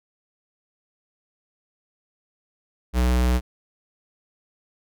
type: tone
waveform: square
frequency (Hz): 61.74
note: B1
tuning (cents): 0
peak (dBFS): -18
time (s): 2.93-3.41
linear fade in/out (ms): 50
effects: none